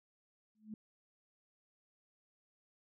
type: tone with exponential growth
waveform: sine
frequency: 215.4 Hz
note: A3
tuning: 37 cents flat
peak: -39 dBFS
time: 0.55-0.74 s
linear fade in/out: 2 ms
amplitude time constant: 40 ms
effects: none